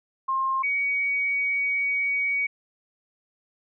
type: tone pair in turn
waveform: sine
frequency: 1063 / 2252 Hz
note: C6 / C#7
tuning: +27 / +27 cents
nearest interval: octave + minor second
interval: 1300 cents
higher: second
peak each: -22 dBFS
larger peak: neither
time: 0.28-0.63 / 0.63-2.47 s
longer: second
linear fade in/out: 10 ms
effects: none